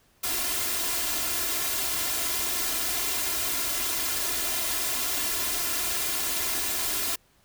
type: noise with comb filter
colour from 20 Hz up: white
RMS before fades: -28 dBFS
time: 0.23-7.16 s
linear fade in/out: 10 ms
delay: 2.9 ms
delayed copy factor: +0.8
effects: pink hiss -63 dBFS RMS until 7.44 s